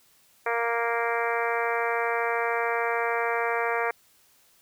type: harmonic tone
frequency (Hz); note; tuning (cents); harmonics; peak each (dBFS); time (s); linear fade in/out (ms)
233.1; A#3; 0; 2 / 3 / 4 / 5 / 6 / 7 / 8 / 9 / 10; -29 / -31 / -32 / -33 / -34 / -34 / -35 / -36 / -36; 0.46-3.91; 5
effects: white hiss -61 dBFS RMS until 4.61 s